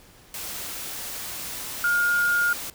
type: tone in noise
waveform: sine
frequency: 1421 Hz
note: F6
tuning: 30 cents sharp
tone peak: -19 dBFS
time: 1.84-2.53 s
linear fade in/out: 2 ms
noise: white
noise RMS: -34 dBFS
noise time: 0.34-2.7 s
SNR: +12 dB
effects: pink hiss -52 dBFS RMS until 2.74 s